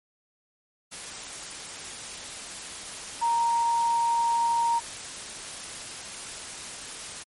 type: tone in noise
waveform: sine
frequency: 932.3 Hz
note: A#5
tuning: in tune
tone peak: -21 dBFS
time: 3.21-4.8 s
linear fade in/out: 20 ms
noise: white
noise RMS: -38 dBFS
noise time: 0.91-7.24 s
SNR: +14 dB
effects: MP3 48 kbps